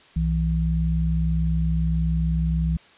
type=tone pair together; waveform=sine; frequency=63.36 / 163 Hz; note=B1 / E3; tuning=+45 / -19 cents; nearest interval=octave + major third; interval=1636 cents; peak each=-22 dBFS; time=0.16-2.77 s; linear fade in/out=5 ms; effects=white hiss -52 dBFS RMS until 2.97 s + resampled to 8000 Hz